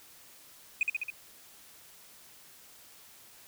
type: tone with echo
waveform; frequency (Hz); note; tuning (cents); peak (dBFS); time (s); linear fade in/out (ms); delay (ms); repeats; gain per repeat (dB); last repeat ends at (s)
sine; 2493; D#7; +3; -21; 0.81-0.83; 2; 68; 4; -3; 1.102
effects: tanh soft clip ceiling -22 dBFS + white hiss -55 dBFS RMS until 3.47 s